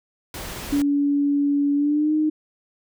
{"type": "noise", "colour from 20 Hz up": "pink", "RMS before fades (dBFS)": -33, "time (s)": [0.34, 0.82], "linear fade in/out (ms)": 2}
{"type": "tone with pitch glide", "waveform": "sine", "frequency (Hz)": [285.4, 307.7], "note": ["D4", "D#4"], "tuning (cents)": [-49, -19], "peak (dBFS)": -17, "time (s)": [0.72, 2.3], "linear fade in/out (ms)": 10, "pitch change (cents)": 130, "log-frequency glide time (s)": [1.75, 2.13]}
{"effects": []}